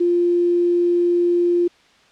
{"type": "tone with quantisation", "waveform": "sine", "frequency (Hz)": 348.7, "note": "F4", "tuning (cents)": -3, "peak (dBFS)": -14, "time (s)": [0, 1.68], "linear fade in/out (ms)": 10, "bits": 7, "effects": ["white hiss -53 dBFS RMS until 2.11 s", "low-pass 4000 Hz 12 dB/octave"]}